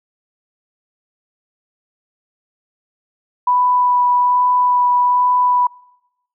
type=tone with vibrato; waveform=sine; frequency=987.8 Hz; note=B5; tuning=in tune; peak=-11 dBFS; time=3.47-5.67 s; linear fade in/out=5 ms; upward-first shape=sine; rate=1.2 Hz; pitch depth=9 cents each way; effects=noise-tail reverb RT60 0.9 s tail -23 dB re dry